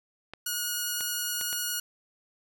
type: clicks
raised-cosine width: 0.3 ms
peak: -23 dBFS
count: 4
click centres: 0.336 / 1.008 / 1.412 / 1.529 s
type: tone with vibrato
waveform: 5% pulse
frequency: 1447 Hz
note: F#6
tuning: 39 cents flat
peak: -18 dBFS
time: 0.46-1.8 s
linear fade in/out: 5 ms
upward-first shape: triangle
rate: 9.8 Hz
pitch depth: 10 cents each way
effects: none